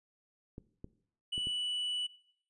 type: clicks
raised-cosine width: 3 ms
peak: -31 dBFS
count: 4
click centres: 0.581 / 0.844 / 1.379 / 1.471 s
type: tone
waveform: triangle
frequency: 2960 Hz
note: F#7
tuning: in tune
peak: -31 dBFS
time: 1.32-2.07 s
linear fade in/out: 10 ms
effects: noise-tail reverb RT60 0.6 s tail -18 dB re dry + resampled to 24000 Hz